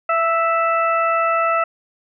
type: harmonic tone with a mistuned harmonic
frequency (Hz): 659.3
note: E5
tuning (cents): 0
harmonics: 1 / 2 / 3 / 4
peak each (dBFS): -20 / -17 / -28 / -27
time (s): 0.09-1.64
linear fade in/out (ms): 5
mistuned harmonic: 1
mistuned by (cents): +16
effects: none